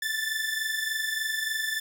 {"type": "tone pair together", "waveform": "sawtooth", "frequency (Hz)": [1748.6, 1772], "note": ["A6", "A6"], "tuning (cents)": [-11, 12], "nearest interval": "unison", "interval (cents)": 23, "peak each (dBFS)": -27, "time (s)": [0.02, 1.8], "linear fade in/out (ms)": 5, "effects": []}